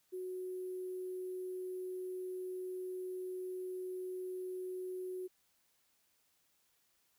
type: tone with sample-and-hold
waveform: sine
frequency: 368.6 Hz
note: F#4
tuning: 7 cents flat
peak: -39 dBFS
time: 0.12-5.28 s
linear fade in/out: 20 ms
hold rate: 11025 Hz
effects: white hiss -75 dBFS RMS until 7.18 s

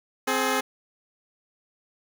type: tone pair together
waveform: 10% pulse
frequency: 261.9 / 422.7 Hz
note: C4 / G#4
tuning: +2 / +31 cents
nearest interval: minor sixth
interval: 829 cents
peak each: -17 dBFS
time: 0.27-0.61 s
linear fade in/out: 10 ms
effects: none

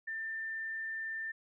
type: tone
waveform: sine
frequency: 1789 Hz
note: A6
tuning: 28 cents sharp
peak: -36 dBFS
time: 0.07-1.32 s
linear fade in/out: 10 ms
effects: none

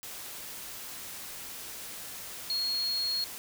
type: tone in noise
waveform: sine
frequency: 4301 Hz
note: C8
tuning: 47 cents sharp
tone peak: -28 dBFS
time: 2.5-3.24 s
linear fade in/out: 0 ms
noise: white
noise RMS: -42 dBFS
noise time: 0.03-3.38 s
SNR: +11 dB
effects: none

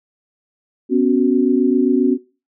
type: chord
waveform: sine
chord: B suspended second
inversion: none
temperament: equal with one note detuned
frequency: 249.7 / 277.2 / 370 Hz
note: B3 / C#4 / F#4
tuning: +19 / 0 / 0 cents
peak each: -16 dBFS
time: 0.89-2.18 s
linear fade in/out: 50 ms
effects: noise-tail reverb RT60 0.3 s tail -17 dB re dry

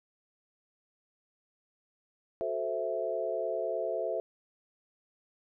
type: chord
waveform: sine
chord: F# half-diminished seventh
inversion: none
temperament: equal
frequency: 370 / 440 / 523.3 / 659.3 Hz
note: F#4 / A4 / C5 / E5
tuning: 0 / 0 / 0 / 0 cents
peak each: -39 / -36 / -36 / -33 dBFS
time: 2.41-4.2 s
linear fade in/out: 0 ms
effects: none

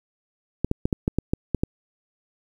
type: clicks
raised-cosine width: 3 ms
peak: -8 dBFS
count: 9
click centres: 0.646 / 0.714 / 0.855 / 0.928 / 1.079 / 1.186 / 1.335 / 1.547 / 1.635 s
effects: 8-bit

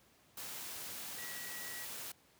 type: tone in noise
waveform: sine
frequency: 1929 Hz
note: B6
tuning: 41 cents flat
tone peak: -48 dBFS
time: 1.18-1.85 s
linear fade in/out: 5 ms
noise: white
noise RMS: -45 dBFS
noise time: 0.37-2.12 s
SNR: -6 dB
effects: pink hiss -67 dBFS RMS until 2.39 s + high-pass 80 Hz 12 dB/octave

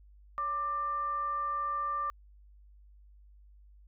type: tone with frequency modulation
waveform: sine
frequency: 1183 Hz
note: D6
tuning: 12 cents sharp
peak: -30 dBFS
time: 0.38-2.1 s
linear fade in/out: 0 ms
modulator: 624 Hz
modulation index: 0.24
effects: added 50 Hz sine -54 dBFS peak until 3.87 s

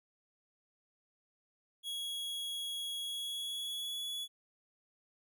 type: tone with pitch glide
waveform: 45% pulse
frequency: 3328 to 3392 Hz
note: G#7 to G#7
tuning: +3 to +36 cents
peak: -37 dBFS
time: 1.83-4.28 s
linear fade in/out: 50 ms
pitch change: +33 cents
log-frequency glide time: 3-4.04 s
effects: none

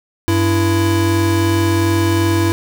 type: tone pair together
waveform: square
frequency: 96.7 / 332.9 Hz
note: G2 / E4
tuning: -23 / +17 cents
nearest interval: octave + major sixth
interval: 2140 cents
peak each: -16 dBFS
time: 0.28-2.52 s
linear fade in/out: 0 ms
effects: none

